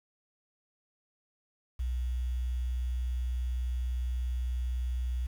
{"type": "tone with quantisation", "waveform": "sine", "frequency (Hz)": 61.74, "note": "B1", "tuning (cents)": 0, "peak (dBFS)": -29, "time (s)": [1.79, 5.27], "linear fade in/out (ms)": 10, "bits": 9, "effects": []}